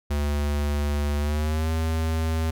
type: tone with pitch glide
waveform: square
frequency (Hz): 72.9 to 80.42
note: D2 to E2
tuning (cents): -12 to -42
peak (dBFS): -23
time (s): 0.1-2.51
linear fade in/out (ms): 10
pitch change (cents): +170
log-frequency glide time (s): 1.19-1.71
effects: none